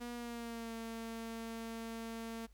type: tone with pitch glide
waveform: sawtooth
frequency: 240 to 227.4 Hz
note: B3 to A#3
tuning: -49 to -43 cents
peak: -38 dBFS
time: 0-2.47 s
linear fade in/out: 20 ms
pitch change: -94 cents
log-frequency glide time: 0.14-0.73 s
effects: added 50 Hz sine -59 dBFS peak until 2.53 s + pink hiss -74 dBFS RMS until 2.53 s